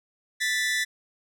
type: tone pair together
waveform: sawtooth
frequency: 1760 / 1975.5 Hz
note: A6 / B6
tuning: 0 / 0 cents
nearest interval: major second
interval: 200 cents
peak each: -23 / -23 dBFS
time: 0.4-0.85 s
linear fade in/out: 20 ms
effects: low-pass 11000 Hz 12 dB/octave